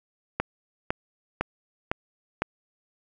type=click train; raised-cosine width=0.5 ms; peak=-9 dBFS; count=5; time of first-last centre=0.4-2.42 s; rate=1.98 Hz; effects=none